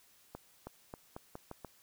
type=accelerating click train; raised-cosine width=1 ms; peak=-29 dBFS; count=7; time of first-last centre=0.35-1.647 s; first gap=320 ms; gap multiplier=0.84; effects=white hiss -65 dBFS RMS until 1.82 s